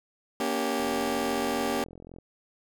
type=chord; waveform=20% pulse; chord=G diminished; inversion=first; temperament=just; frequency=235.2 / 282.2 / 392 Hz; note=Bb3 / Db4 / G4; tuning=+16 / +31 / 0 cents; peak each=-26 dBFS; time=0.4-1.84 s; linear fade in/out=2 ms
type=click train; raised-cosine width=2 ms; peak=-32 dBFS; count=61; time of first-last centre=0.8-2.186 s; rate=43.3 Hz
effects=none